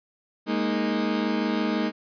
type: chord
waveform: 35% pulse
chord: Ab suspended second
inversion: none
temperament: equal with one note detuned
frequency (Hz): 207.1 / 233.1 / 311.1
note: Ab3 / Bb3 / Eb4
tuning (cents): -5 / 0 / 0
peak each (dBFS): -26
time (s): 0.46-1.92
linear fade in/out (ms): 50
effects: resampled to 11025 Hz